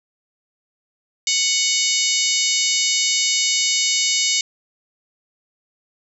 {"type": "harmonic tone with a mistuned harmonic", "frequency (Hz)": 740, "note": "F#5", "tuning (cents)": 0, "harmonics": [3, 4, 5, 6, 7, 8, 9, 10], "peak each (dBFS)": [-25, -25, -25, -25, -25, -25, -25, -25], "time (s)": [1.27, 4.41], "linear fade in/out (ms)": 2, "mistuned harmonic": 7, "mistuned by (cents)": -34, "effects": []}